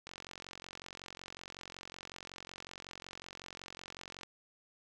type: click train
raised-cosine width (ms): 0.2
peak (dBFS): -28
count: 190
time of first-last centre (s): 0.07-4.233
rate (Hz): 45.4
effects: none